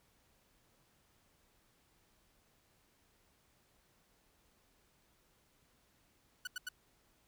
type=tone bursts; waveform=sawtooth; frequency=1480 Hz; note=F#6; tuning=in tune; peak=-35 dBFS; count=3; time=6.45-6.689 s; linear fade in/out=5 ms; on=23 ms; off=85 ms; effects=pink hiss -72 dBFS RMS until 7.27 s